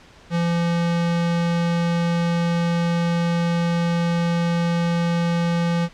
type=tone; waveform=square; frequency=170.4 Hz; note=F3; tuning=42 cents flat; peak=-19 dBFS; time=0.3-5.89 s; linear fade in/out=50 ms; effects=pink hiss -48 dBFS RMS until 5.93 s + low-pass 5000 Hz 12 dB/octave